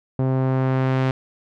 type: tone with low-pass filter sweep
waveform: sawtooth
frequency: 131.2 Hz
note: C3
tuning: 5 cents sharp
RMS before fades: -20 dBFS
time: 0.19-1.11 s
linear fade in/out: 2 ms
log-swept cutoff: 680 to 3000 Hz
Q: 0.73
effects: none